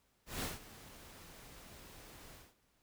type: noise with ADSR envelope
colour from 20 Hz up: pink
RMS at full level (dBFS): -38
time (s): 0.26-2.55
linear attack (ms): 160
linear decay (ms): 170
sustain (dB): -17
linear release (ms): 200
effects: pink hiss -75 dBFS RMS until 2.82 s